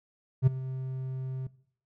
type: tone with ADSR envelope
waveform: triangle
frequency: 130.81 Hz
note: C3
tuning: in tune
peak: -13 dBFS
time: 0.42-1.47 s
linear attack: 49 ms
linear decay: 12 ms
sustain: -17 dB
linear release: 4 ms
effects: noise-tail reverb RT60 0.6 s tail -20 dB re dry